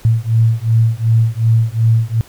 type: beating tone pair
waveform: sine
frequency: 112.1 / 114.8 Hz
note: A2 / A#2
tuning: +33 / -26 cents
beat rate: 2.7 Hz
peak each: -13 dBFS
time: 0.05-2.21 s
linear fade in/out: 0 ms
effects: pink hiss -43 dBFS RMS until 2.28 s